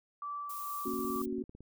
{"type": "tone with tremolo", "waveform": "sine", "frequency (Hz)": 1161, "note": "D6", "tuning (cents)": -20, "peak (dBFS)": -36, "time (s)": [0.22, 1.22], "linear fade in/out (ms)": 2, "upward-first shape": "sine", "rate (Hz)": 2.3, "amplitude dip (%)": 30}
{"type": "noise", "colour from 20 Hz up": "violet", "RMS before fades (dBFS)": -45, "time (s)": [0.49, 1.26], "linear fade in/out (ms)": 10}
{"type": "chord", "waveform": "sine", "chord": "F# major", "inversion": "first", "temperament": "equal", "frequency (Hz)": [233.1, 277.2, 370], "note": ["A#3", "C#4", "F#4"], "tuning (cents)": [0, 0, 0], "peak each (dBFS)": [-38, -38, -37], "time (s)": [0.85, 1.43], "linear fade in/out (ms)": 10}
{"type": "click train", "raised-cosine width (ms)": 3, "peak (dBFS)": -38, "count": 14, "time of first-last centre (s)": [0.88, 1.606], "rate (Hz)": 17.9}
{"effects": []}